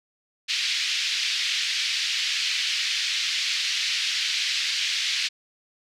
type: band-pass noise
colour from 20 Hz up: white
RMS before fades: -26 dBFS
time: 0.48-5.29 s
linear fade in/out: 20 ms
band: 2100 to 4800 Hz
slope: 24 dB/octave
effects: none